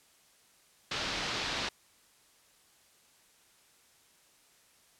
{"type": "low-pass noise", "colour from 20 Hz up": "white", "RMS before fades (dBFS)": -35, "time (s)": [0.91, 1.69], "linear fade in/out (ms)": 5, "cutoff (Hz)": 4800, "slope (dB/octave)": 24, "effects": ["white hiss -64 dBFS RMS until 4.99 s", "low-pass 11000 Hz 12 dB/octave"]}